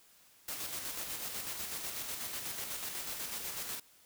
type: noise with tremolo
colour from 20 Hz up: white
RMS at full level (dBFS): -39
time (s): 0.48-3.8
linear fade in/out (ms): 5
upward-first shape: square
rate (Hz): 8.1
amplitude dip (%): 35
effects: white hiss -63 dBFS RMS until 4.05 s